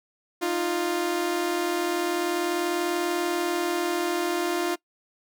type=tone pair together; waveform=sawtooth; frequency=308.9 / 349.2 Hz; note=D#4 / F4; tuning=-12 / 0 cents; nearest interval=major second; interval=212 cents; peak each=-27 / -21 dBFS; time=0.41-4.76 s; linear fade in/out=20 ms; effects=noise-tail reverb RT60 0.1 s tail -22 dB re dry